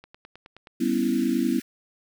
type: click train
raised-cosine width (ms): 0.3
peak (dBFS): -29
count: 7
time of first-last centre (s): 0.04-0.672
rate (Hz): 9.5
type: high-pass noise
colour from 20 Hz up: pink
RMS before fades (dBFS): -43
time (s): 0.8-1.62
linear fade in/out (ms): 5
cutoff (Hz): 1400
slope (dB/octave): 96
type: chord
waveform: sine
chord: C# half-diminished seventh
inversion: second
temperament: equal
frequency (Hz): 196 / 246.9 / 277.2 / 329.6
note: G3 / B3 / C#4 / E4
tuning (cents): 0 / 0 / 0 / 0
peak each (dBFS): -30 / -24 / -27 / -26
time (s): 0.8-1.6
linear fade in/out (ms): 10
effects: none